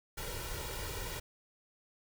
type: noise with comb filter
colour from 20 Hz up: pink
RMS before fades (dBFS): -40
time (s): 0.17-1.2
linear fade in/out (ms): 10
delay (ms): 2.1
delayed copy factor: +0.7
effects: none